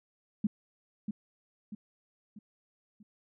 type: tone with echo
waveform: sine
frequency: 209.7 Hz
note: G#3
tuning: 17 cents sharp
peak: -24 dBFS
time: 0.44-0.47 s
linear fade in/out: 5 ms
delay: 640 ms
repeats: 4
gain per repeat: -7 dB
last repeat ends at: 3.03 s
effects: none